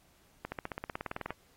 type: accelerating click train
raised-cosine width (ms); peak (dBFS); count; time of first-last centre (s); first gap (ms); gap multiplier
0.5; -21; 16; 0.45-1.306; 70; 0.97
effects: pink hiss -66 dBFS RMS until 1.56 s + AAC 48 kbps